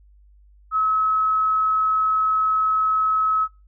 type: tone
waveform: sine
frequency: 1287 Hz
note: E6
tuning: 42 cents flat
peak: -17 dBFS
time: 0.71-3.48 s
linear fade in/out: 50 ms
effects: noise-tail reverb RT60 0.3 s tail -23 dB re dry + added 50 Hz sine -49 dBFS peak until 3.67 s